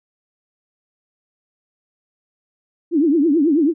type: tone with vibrato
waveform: sine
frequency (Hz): 307.5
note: D#4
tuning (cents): -20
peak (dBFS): -12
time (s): 2.91-3.74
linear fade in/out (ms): 50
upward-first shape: triangle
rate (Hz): 9.2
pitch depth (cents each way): 250
effects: none